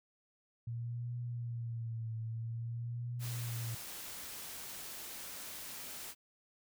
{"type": "tone with vibrato", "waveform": "sine", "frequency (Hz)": 116.54, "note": "A#2", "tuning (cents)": 0, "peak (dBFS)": -37, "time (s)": [0.67, 3.75], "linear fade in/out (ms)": 5, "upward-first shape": "triangle", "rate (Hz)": 0.5, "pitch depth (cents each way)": 68}
{"type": "noise", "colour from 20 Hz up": "white", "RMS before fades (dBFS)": -46, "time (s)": [3.19, 6.15], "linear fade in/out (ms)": 50}
{"effects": []}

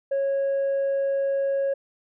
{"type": "tone", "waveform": "sine", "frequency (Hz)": 550, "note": "C#5", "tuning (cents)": -14, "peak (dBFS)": -19, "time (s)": [0.11, 1.74], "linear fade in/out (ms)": 10, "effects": ["tanh soft clip ceiling -20 dBFS"]}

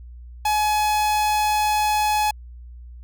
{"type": "tone", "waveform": "45% pulse", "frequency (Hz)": 846, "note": "G#5", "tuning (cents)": 32, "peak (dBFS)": -18, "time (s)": [0.45, 2.31], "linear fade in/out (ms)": 5, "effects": ["added 60 Hz sine -37 dBFS peak until 3.03 s"]}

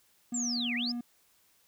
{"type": "tone", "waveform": "triangle", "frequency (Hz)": 240, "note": "B3", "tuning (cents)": -49, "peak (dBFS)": -31, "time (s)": [0.32, 1.01], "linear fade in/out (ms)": 5}
{"type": "linear two-way sweep", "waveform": "sine", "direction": "down then up", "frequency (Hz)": [7670, 1839, 5340], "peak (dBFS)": -31, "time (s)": [0.34, 0.92], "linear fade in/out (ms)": 5, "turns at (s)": 0.75}
{"effects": ["white hiss -67 dBFS RMS until 1.67 s"]}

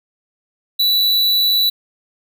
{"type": "tone", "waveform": "square", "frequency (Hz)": 3951, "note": "B7", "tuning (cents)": 0, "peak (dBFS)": -13, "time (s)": [0.79, 1.7], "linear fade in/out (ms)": 10, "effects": []}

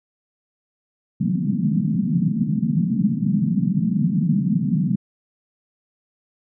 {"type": "band-pass noise", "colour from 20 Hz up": "pink", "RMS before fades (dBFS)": -20, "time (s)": [1.2, 4.96], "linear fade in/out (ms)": 10, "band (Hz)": [150, 230], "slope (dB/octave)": 48, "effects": []}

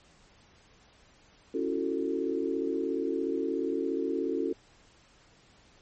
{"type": "chord", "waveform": "sine", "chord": "F# minor seventh", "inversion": "second", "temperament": "just", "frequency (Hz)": [277.5, 333, 370, 444], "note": ["C#4", "E4", "F#4", "A4"], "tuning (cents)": [2, 18, 0, 16], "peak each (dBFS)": -33, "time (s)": [1.54, 4.53], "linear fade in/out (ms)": 5, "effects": ["pink hiss -60 dBFS RMS until 5.81 s", "MP3 32 kbps"]}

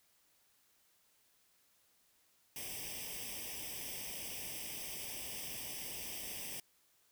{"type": "noise with comb filter", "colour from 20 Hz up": "white", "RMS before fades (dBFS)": -44, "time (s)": [2.56, 6.6], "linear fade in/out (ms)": 2, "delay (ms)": 0.36, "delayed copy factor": 0.9, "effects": ["white hiss -72 dBFS RMS until 7.11 s"]}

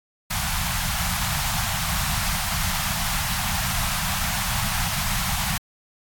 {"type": "band-stop noise", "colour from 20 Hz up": "pink", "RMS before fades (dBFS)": -25, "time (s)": [0.3, 5.58], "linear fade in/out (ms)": 10, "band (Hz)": [200, 700], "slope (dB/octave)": 48, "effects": ["AAC 64 kbps"]}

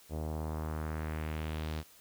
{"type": "tone with low-pass filter sweep", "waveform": "sawtooth", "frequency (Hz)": 78, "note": "D#2", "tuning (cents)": 5, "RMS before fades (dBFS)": -37, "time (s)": [0.09, 1.84], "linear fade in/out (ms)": 50, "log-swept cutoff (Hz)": [600, 4800], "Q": 1.6, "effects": ["white hiss -59 dBFS RMS until 2 s"]}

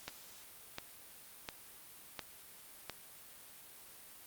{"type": "click train", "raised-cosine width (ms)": 0.2, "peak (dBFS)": -22, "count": 5, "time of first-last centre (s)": [0.08, 2.897], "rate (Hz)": 1.42, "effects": ["white hiss -55 dBFS RMS until 4.26 s", "Opus 48 kbps"]}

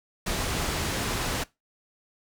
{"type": "low-pass noise", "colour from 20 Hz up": "pink", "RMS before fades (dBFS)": -29, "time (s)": [0.26, 1.44], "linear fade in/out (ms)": 10, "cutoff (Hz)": 10000, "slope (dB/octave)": 12, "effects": ["noise-tail reverb RT60 0.2 s tail -20 dB re dry"]}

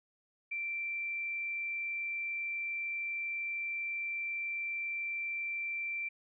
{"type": "tone with frequency modulation", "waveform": "sine", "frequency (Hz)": 2349, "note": "D7", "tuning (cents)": 0, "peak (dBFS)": -34, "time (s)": [0.51, 6.09], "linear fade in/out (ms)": 10, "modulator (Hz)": 47.4, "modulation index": 0.26, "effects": []}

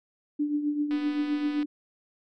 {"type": "tone with tremolo", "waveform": "sine", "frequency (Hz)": 294.6, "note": "D4", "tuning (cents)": 6, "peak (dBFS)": -22, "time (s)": [0.39, 1.66], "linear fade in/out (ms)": 10, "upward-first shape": "triangle", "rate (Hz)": 7.7, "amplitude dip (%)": 65}
{"type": "click train", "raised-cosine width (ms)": 0.3, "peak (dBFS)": -27, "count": 180, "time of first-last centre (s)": [0.91, 1.629], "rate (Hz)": 249}
{"effects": []}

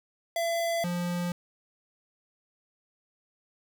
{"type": "tone pair in turn", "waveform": "square", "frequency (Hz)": [674, 175.45], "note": ["E5", "F3"], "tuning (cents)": [38, 8], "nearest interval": "octave + major seventh", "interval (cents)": 2330, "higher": "first", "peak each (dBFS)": [-27, -29], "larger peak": "first", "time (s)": [[0.36, 0.84], [0.84, 1.32]], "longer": "neither", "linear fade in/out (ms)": 2, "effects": []}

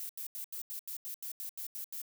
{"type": "noise bursts", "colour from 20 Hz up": "violet", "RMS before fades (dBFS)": -41, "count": 12, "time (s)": [0, 2.017], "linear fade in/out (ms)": 0, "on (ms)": 92, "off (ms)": 83, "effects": []}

